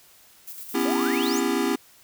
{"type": "noise with tremolo", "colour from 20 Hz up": "violet", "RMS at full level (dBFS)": -37, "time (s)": [0.47, 1.39], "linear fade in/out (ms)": 10, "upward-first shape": "square", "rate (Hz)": 9.2, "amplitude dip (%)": 45}
{"type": "chord", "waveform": "square", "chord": "C# half-diminished seventh", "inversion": "third", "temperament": "just", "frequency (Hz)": [249.5, 277.2, 332.6, 399.1], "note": ["B3", "C#4", "E4", "G4"], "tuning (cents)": [18, 0, 16, 31], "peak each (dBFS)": -28, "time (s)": [0.74, 1.76], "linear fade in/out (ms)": 10}
{"type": "exponential sweep", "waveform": "sine", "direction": "up", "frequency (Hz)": [523.3, 7470], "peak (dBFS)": -30, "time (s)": [0.85, 1.4], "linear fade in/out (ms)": 5}
{"effects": ["white hiss -54 dBFS RMS until 2.03 s"]}